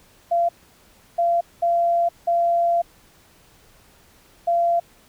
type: tone bursts at uneven times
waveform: sine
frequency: 686 Hz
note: F5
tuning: 31 cents flat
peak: -16 dBFS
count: 5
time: 0.31-0.49 / 1.18-1.41 / 1.62-2.09 / 2.27-2.82 / 4.47-4.8 s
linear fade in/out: 10 ms
effects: pink hiss -54 dBFS RMS until 5.08 s